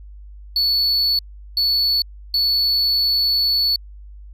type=tone bursts at uneven times; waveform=triangle; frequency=4435 Hz; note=C#8; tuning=in tune; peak=-14 dBFS; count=3; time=0.56-1.19 / 1.57-2.02 / 2.34-3.76 s; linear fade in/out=2 ms; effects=added 50 Hz sine -36 dBFS peak until 4.33 s